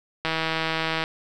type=click train; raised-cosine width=0.3 ms; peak=-9 dBFS; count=128; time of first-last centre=0.25-1.039 s; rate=161 Hz; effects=none